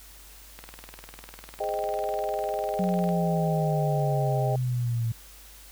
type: click train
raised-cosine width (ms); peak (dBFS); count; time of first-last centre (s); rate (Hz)
0.3; -25; 51; 0.59-3.09; 20
type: chord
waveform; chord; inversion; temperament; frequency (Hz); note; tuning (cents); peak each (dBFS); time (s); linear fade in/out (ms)
sine; Ab major seventh; none; equal; 415.3 / 523.3 / 622.3 / 784; Ab4 / C5 / Eb5 / G5; 0 / 0 / 0 / 0; -33 / -35 / -30 / -31; 1.6-4.56; 5
type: exponential sweep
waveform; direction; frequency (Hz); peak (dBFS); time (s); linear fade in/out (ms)
sine; down; 186.6 to 113.7; -24; 2.79-5.12; 5
effects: added 50 Hz sine -50 dBFS peak until 5.71 s + white hiss -50 dBFS RMS until 5.71 s